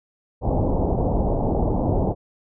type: low-pass noise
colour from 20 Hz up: pink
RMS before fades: -21 dBFS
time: 0.41-2.15 s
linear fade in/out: 50 ms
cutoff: 850 Hz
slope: 48 dB/octave
effects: none

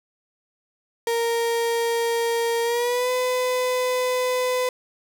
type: tone with pitch glide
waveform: 35% pulse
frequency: 464.8 to 503.9 Hz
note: A#4 to B4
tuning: -5 to +35 cents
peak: -19 dBFS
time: 1.07-4.69 s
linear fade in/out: 2 ms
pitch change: +140 cents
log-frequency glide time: 2.63-3.1 s
effects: none

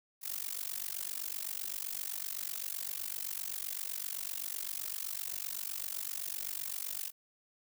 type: noise with amplitude modulation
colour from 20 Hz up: blue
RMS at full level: -35 dBFS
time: 0.21-7.12 s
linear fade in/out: 50 ms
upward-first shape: sine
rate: 47.8 Hz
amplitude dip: 100%
effects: none

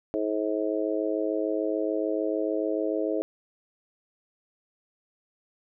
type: harmonic tone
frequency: 106.8 Hz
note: G#2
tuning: 49 cents sharp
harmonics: 3 / 4 / 5 / 6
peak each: -29 / -30 / -31 / -32 dBFS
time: 0.14-3.22 s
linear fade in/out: 0 ms
effects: none

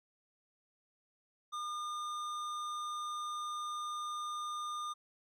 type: tone with hard clipping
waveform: sine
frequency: 1211 Hz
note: D#6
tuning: 47 cents flat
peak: -39 dBFS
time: 1.52-4.94 s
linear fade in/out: 20 ms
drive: 12 dB
effects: none

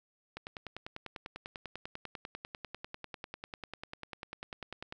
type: click train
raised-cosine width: 0.3 ms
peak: -25 dBFS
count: 47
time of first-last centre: 0.37-4.924 s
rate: 10.1 Hz
effects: none

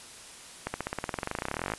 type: accelerating click train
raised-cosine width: 0.5 ms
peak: -15 dBFS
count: 29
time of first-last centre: 0.67-1.737 s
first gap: 70 ms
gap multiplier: 0.95
effects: white hiss -47 dBFS RMS until 1.78 s + resampled to 24000 Hz

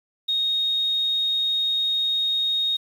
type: tone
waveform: sine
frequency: 3729 Hz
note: A#7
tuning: in tune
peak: -20 dBFS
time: 0.28-2.77 s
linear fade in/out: 10 ms
effects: 8-bit

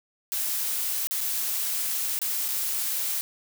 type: noise with dropouts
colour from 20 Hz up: blue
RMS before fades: -28 dBFS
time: 0.32-3.21 s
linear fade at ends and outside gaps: 0 ms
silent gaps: 1.071-1.11 / 1.206-1.211 / 2.19-2.216 / 2.482-2.486 s
effects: none

